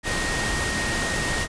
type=tone in noise; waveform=sine; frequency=1864.7 Hz; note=A#6; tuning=in tune; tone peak=-28 dBFS; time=0.03-1.48 s; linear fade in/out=50 ms; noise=pink; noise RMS=-26 dBFS; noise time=0.03-1.48 s; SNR=-5 dB; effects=resampled to 22050 Hz